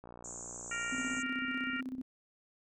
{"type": "click train", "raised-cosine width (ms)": 1, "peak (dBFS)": -35, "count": 69, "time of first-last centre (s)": [0.04, 1.183], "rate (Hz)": 59.5}
{"type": "band-pass noise", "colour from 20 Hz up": "pink", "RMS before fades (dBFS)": -46, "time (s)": [0.24, 1.23], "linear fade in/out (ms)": 10, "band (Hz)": [6500, 7700], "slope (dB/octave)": 96}
{"type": "harmonic tone", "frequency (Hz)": 466.2, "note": "A#4", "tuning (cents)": 0, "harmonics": [3, 4, 5, 6], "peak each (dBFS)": [-38, -40, -42, -44], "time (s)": [0.71, 1.81], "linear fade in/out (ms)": 5}
{"type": "tone with tremolo", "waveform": "sine", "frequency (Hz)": 257.9, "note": "C4", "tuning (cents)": -25, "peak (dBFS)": -35, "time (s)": [0.92, 2.02], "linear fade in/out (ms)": 5, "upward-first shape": "square", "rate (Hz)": 16, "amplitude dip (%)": 65}
{"effects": []}